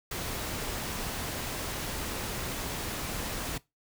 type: noise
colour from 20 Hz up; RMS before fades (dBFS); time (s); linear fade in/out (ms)
pink; -35; 0.11-3.58; 5
effects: noise-tail reverb RT60 0.2 s tail -20 dB re dry